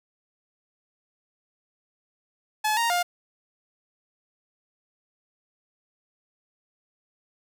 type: tone with pitch steps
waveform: sawtooth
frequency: 857 / 931 / 706 Hz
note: A5 / A#5 / F5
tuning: -46 / -2 / +19 cents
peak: -18 dBFS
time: 2.64-3.03 s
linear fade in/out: 10 ms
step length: 130 ms
effects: none